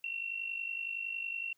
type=tone with amplitude modulation; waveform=sine; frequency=2724 Hz; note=F7; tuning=44 cents flat; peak=-32 dBFS; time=0.04-1.53 s; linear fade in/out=2 ms; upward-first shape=sine; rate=50.8 Hz; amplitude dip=70%; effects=white hiss -75 dBFS RMS until 1.57 s